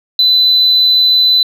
sine tone, 4007 Hz, B7, 24 cents sharp, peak -5 dBFS, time 0.19-1.43 s, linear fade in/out 2 ms, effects tanh soft clip ceiling -3 dBFS

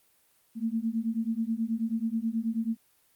sine beating tone pair, 221.6 / 230.9 Hz, A3 / A#3, +13 / -16 cents, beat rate 9.3 Hz, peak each -30 dBFS, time 0.55-2.77 s, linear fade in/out 50 ms, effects white hiss -66 dBFS RMS until 3.15 s + Opus 32 kbps

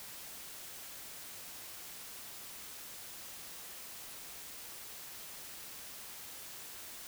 silence, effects white hiss -48 dBFS RMS until 7.07 s

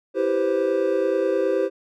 triangle chord, C major seventh, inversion first, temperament equal, 329.6 / 392 / 493.9 / 523.3 Hz, E4 / G4 / B4 / C5, 0 / 0 / 0 / 0 cents, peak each -25 / -21 / -26 / -21 dBFS, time 0.14-1.7 s, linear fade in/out 50 ms, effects none

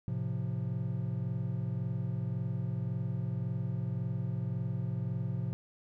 triangle chord, F major, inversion first, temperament just, 109.13 / 130.96 / 174.61 Hz, A2 / C3 / F3, -14 / +2 / 0 cents, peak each -34 / -33 / -36 dBFS, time 0.08-5.53 s, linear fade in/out 0 ms, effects none

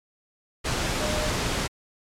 sine tone in noise, 609 Hz, D#5, 37 cents flat, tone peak -29 dBFS, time 1-1.31 s, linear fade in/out 20 ms, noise pink, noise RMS -26 dBFS, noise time 0.64-1.68 s, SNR -6 dB, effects low-pass 8000 Hz 12 dB/octave + MP3 96 kbps

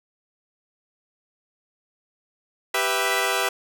10% pulse chord, E minor, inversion first, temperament equal, 392 / 493.9 / 659.3 Hz, G4 / B4 / E5, 0 / 0 / 0 cents, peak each -17 dBFS, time 2.74-3.49 s, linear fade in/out 5 ms, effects none

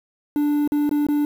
triangle tone with dropouts, 293.7 Hz, D4, in tune, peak -15 dBFS, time 0.36-1.25 s, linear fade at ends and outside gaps 1 ms, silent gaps 0.676-0.72 / 0.893-0.912 / 1.067-1.086 s, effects 7-bit

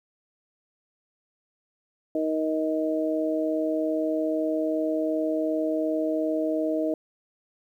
harmonic tone, 157.1 Hz, D#3, 17 cents sharp, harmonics 2 / 3 / 4, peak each -26 / -31 / -27 dBFS, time 2.15-6.94 s, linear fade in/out 2 ms, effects 10-bit

